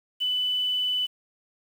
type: tone with quantisation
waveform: sine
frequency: 2993 Hz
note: F#7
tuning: 19 cents sharp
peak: -23 dBFS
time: 0.2-1.07 s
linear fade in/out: 20 ms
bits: 8
effects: none

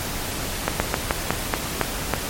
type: slowing click train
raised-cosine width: 0.5 ms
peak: -3 dBFS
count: 8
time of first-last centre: 0.68-2.137 s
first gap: 120 ms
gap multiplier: 1.18
effects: pink hiss -28 dBFS RMS until 2.29 s + MP3 64 kbps

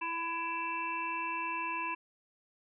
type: harmonic tone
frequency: 333.6 Hz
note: E4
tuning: 21 cents sharp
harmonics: 1 / 3 / 5 / 7 / 8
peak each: -46 / -35 / -46 / -44 / -38 dBFS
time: 0.01-1.95 s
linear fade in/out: 10 ms
effects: none

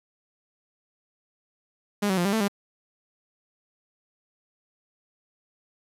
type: tone with pitch steps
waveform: sawtooth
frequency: 204.8 / 189.3 / 174.8 / 198.6 / 222.1 / 200.7 Hz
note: G#3 / F#3 / F3 / G3 / A3 / G3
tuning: -24 / +40 / +2 / +23 / +16 / +41 cents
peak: -18 dBFS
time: 2.02-2.482 s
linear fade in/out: 10 ms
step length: 77 ms
effects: resampled to 32000 Hz + 8-bit

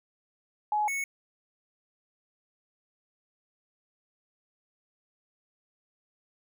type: tone pair in turn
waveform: sine / square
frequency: 843 / 2209 Hz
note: G#5 / C#7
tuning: +26 / -7 cents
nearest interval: octave + perfect fourth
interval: 1667 cents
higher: second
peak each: -24 / -30 dBFS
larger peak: first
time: 0.72-0.88 / 0.88-1.04 s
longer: neither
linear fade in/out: 2 ms
effects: none

